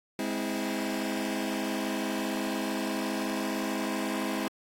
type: chord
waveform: sawtooth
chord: Ab augmented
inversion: none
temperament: just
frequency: 207.7 / 259.6 / 324.5 Hz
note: Ab3 / C4 / E4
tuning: 0 / -13 / -27 cents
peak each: -30 dBFS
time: 0.19-4.48 s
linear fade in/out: 2 ms
effects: AAC 48 kbps